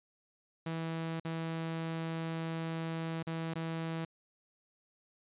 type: tone with dropouts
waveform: sawtooth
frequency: 163.4 Hz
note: E3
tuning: 15 cents flat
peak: -31 dBFS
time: 0.66-4.05 s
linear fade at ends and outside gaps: 5 ms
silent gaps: 1.199-1.249 / 3.228-3.269 / 3.539-3.555 s
effects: resampled to 8000 Hz